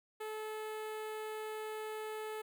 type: tone with notch filter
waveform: sawtooth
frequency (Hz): 432.6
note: A4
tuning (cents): -29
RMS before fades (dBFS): -42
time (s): 0.2-2.42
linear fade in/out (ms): 10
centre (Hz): 5500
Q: 0.93
effects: none